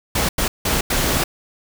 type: noise bursts at uneven times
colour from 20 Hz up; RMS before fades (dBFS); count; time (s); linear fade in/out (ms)
pink; -19; 4; 0.15-0.29 / 0.38-0.48 / 0.65-0.81 / 0.9-1.24; 5
effects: none